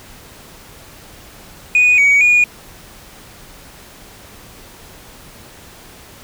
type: tone with pitch steps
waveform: sine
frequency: 2473 / 2256 / 2445 Hz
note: D#7 / C#7 / D#7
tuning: -11 / +30 / -31 cents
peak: -6 dBFS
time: 1.75-2.44 s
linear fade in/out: 2 ms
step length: 230 ms
effects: tanh soft clip ceiling -6 dBFS + pink hiss -40 dBFS RMS until 6.23 s